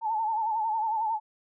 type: tone with vibrato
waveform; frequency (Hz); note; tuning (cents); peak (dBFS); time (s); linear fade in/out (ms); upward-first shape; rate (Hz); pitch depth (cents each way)
sine; 880; A5; 0; -25; 0.01-1.2; 50; sine; 11; 73
effects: none